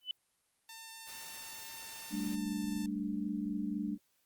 sine tone with exponential growth, 3000 Hz, F#7, 23 cents sharp, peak -30 dBFS, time 0.01-0.11 s, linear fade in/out 2 ms, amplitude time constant 20 ms
5% pulse tone with pitch glide, 899 to 889.7 Hz, A5 to A5, +37 to +19 cents, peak -35 dBFS, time 0.69-2.86 s, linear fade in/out 2 ms, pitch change -18 cents, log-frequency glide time 2.31-2.5 s
white noise, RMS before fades -50 dBFS, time 1.06-2.36 s, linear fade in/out 20 ms
sine chord, G suspended second, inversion none, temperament equal, 196 / 220 / 293.7 Hz, G3 / A3 / D4, 0 / 0 / 0 cents, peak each -38 dBFS, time 2.1-3.98 s, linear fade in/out 50 ms
effects white hiss -75 dBFS RMS until 4.25 s + Opus 32 kbps

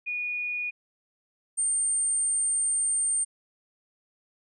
sine tone pair in turn, 2455 / 8749 Hz, D#7 / C#9, -24 / -24 cents, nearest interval octave + minor seventh, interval 2200 cents, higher second, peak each -28 / -23 dBFS, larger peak second, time 0.06-0.71 / 1.57-3.25 s, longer second, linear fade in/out 20 ms, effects none

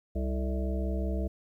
harmonic tone with a mistuned harmonic, 65.41 Hz, C2, in tune, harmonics 1 / 3 / 5 / 7 / 9 / 10, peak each -29 / -36 / -39 / -41 / -42 / -42 dBFS, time 0.15-1.28 s, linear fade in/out 10 ms, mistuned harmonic 7, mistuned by -70 cents, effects 11-bit

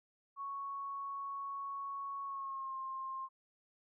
sine tone with pitch glide, 1108.7 to 1061.1 Hz, C#6 to C6, 0 to +24 cents, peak -39 dBFS, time 0.36-3.29 s, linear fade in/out 50 ms, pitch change -76 cents, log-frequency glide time 2.24-2.76 s, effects none

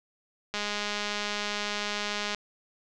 click train, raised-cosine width 0.2 ms, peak -14 dBFS, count 375, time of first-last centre 0.54-2.347 s, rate 207 Hz, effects low-pass 7000 Hz 12 dB/octave + 9-bit

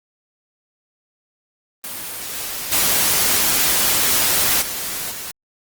white noise with level steps, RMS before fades -29 / -27 / -17 / -26 / -30 dBFS, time 1.84-5.31 s, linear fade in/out 0 ms, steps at 2.33 / 2.71 / 4.61 / 5.1 s, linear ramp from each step 20 ms, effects Opus 24 kbps

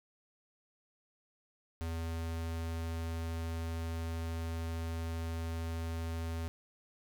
square tone, 82.41 Hz, E2, in tune, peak -36 dBFS, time 1.81-6.48 s, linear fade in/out 0 ms, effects none

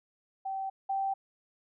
sine tone pair in turn, 773 / 779.3 Hz, G5 / G5, -24 / -10 cents, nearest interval unison, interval 14 cents, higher second, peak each -32 / -28 dBFS, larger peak second, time 0.45-0.7 / 0.89-1.14 s, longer neither, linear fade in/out 10 ms, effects none

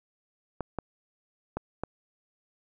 clicks, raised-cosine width 1 ms, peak -17 dBFS, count 4, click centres 0.607 / 0.787 / 1.57 / 1.836 s, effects none

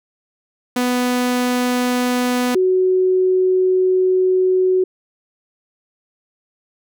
sawtooth / sine tone pair in turn, 247.9 / 371.4 Hz, B3 / F#4, +7 / +7 cents, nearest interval perfect fifth, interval 700 cents, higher second, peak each -12 dBFS, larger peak neither, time 0.76-2.55 / 2.55-4.84 s, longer second, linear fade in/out 5 ms, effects none

